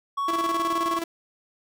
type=tone with pitch glide; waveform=triangle; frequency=1115 to 1100.9 Hz; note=C#6 to C#6; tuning=+10 to -12 cents; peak=-22 dBFS; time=0.17-0.99 s; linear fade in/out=10 ms; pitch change=-22 cents; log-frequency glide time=0.35-0.85 s
type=tone with tremolo; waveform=sawtooth; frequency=334.2 Hz; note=E4; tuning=24 cents sharp; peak=-22 dBFS; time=0.28-1.04 s; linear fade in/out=5 ms; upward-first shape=square; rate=19 Hz; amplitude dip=60%
effects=none